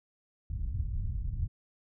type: low-pass noise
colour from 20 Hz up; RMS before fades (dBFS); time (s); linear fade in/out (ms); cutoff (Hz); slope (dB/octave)
white; -33; 0.5-1.48; 2; 100; 24
effects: none